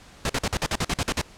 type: noise bursts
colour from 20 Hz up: pink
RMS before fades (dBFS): -24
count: 11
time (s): 0.25-1.215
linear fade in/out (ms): 2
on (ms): 45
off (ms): 47
effects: pink hiss -49 dBFS RMS until 1.37 s + low-pass 8000 Hz 12 dB/octave